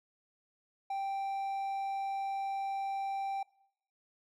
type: tone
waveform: triangle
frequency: 784 Hz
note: G5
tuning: in tune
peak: -31 dBFS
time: 0.9-3.43 s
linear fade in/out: 5 ms
effects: noise-tail reverb RT60 0.7 s tail -22 dB re dry